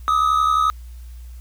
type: tone pair together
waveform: triangle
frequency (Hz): 1200 / 1271.4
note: D6 / D#6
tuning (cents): +37 / +37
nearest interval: minor second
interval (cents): 100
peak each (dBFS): -19 / -14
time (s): 0.08-0.7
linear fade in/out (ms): 0
effects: added 60 Hz sine -34 dBFS peak until 1.4 s + white hiss -55 dBFS RMS until 1.4 s